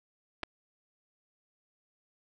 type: clicks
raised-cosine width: 0.3 ms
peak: -19 dBFS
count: 2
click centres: 0.432 / 0.435 s
effects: none